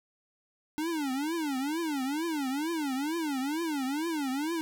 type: tone with vibrato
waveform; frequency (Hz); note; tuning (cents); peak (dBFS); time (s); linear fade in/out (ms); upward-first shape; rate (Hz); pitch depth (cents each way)
square; 295.9; D4; +13; -30; 0.78-4.61; 0; triangle; 2.2; 270
effects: none